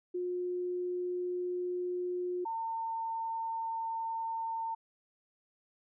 sine tone pair in turn, 358.5 / 905.3 Hz, F4 / A5, +45 / +49 cents, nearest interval octave + major third, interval 1604 cents, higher second, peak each -32 / -33 dBFS, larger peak first, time 0.14-2.45 / 2.45-4.75 s, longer first, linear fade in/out 10 ms, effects none

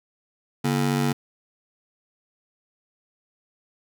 35% pulse ring-modulated tone, 191.1 Hz, G3, 44 cents flat, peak -16 dBFS, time 0.64-1.13 s, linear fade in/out 10 ms, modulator 47.6 Hz, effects none

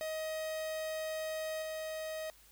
45% pulse tone with level steps, 630 Hz, D#5, 21 cents sharp, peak -36 / -38 dBFS, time 0.01-2.3 s, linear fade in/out 0 ms, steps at 1.62 s, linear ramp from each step 2 ms, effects added 50 Hz sine -66 dBFS peak until 2.51 s + white hiss -62 dBFS RMS until 2.51 s

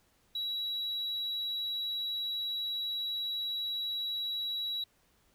sine tone, 3896 Hz, B7, 24 cents flat, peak -30 dBFS, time 0.35-4.84 s, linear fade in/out 5 ms, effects tanh soft clip ceiling -31 dBFS + pink hiss -69 dBFS RMS until 5.34 s

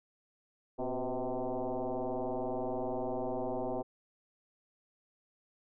sine tone with frequency modulation, 137.2 Hz, C#3, 17 cents flat, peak -32 dBFS, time 0.78-3.83 s, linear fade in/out 20 ms, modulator 127 Hz, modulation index 5.6, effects none

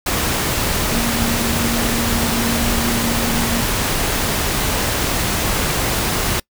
sine tone in noise, 233.1 Hz, A#3, in tune, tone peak -21 dBFS, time 0.92-3.61 s, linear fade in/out 5 ms, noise pink, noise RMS -19 dBFS, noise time 0.06-6.4 s, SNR -5 dB, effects noise-tail reverb RT60 0.1 s tail -25 dB re dry

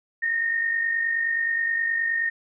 sine tone pair together, 1837.5 / 1887 Hz, A#6 / A#6, -25 / +21 cents, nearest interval unison, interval 46 cents, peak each -22 / -31 dBFS, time 0.22-2.3 s, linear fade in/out 10 ms, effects none

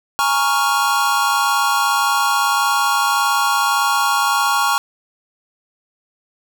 square chord, Bb minor seventh, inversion third, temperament equal, 830.6 / 932.3 / 1108.7 / 1396.9 Hz, Ab5 / Bb5 / Db6 / F6, 0 / 0 / 0 / 0 cents, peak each -22 / -23 / -19 / -21 dBFS, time 0.19-4.78 s, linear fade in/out 0 ms, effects none

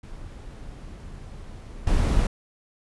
brown noise with level steps, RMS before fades -39 / -21 dBFS, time 0.03-2.27 s, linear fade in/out 5 ms, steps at 1.87 s, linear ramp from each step 2 ms, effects resampled to 24000 Hz

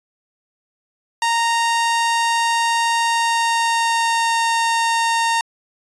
sawtooth tone with pitch glide, 927 to 920.1 Hz, A#5 to A#5, -10 to -23 cents, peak -12 dBFS, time 1.22-5.41 s, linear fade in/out 2 ms, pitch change -13 cents, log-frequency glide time 3.02-4.35 s, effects resampled to 22050 Hz

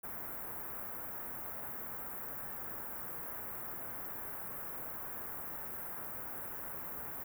white band-stop noise, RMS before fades -43 dBFS, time 0.03-7.24 s, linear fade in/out 10 ms, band 1600 to 14000 Hz, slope 24 dB/octave, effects none

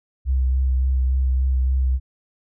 sine tone with vibrato, 64.9 Hz, C2, 13 cents flat, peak -16 dBFS, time 0.25-2 s, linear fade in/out 50 ms, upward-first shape sine, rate 3.5 Hz, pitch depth 21 cents each way, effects none

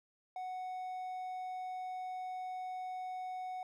triangle tone, 740 Hz, F#5, in tune, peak -37 dBFS, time 0.36-3.63 s, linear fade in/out 2 ms, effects none

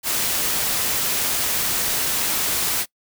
white noise, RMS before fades -22 dBFS, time 0.03-2.86 s, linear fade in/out 50 ms, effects noise-tail reverb RT60 0.1 s tail -23 dB re dry

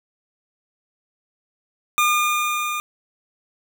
25% pulse tone with level ramp, 1211 Hz, D#6, 47 cents flat, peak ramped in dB -11 to -20 dBFS, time 1.98-2.8 s, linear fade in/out 0 ms, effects none

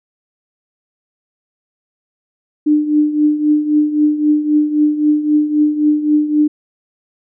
sine tone with tremolo, 300.1 Hz, D4, 38 cents sharp, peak -7 dBFS, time 2.66-6.48 s, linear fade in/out 10 ms, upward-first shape triangle, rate 3.8 Hz, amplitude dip 75%, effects none

